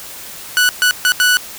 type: tone bursts at uneven times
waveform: sawtooth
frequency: 1480 Hz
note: F#6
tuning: in tune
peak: -6 dBFS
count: 4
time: 0.57-0.69 / 0.82-0.91 / 1.05-1.12 / 1.2-1.37 s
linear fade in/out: 0 ms
effects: white hiss -32 dBFS RMS until 1.58 s